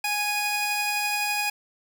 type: tone pair together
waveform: sawtooth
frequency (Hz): 830.6 / 2480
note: G#5 / D#7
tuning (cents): 0 / -6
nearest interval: octave + perfect fifth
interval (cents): 1894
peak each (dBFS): -24 / -23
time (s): 0.04-1.5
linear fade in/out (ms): 5
effects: none